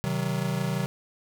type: chord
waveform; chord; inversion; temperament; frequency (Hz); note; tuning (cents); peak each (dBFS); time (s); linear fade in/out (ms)
square; C diminished; none; just; 130.81 / 156.98 / 188.37; C3 / Eb3 / Gb3; 0 / +16 / +31; -31; 0.04-0.86; 0
effects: none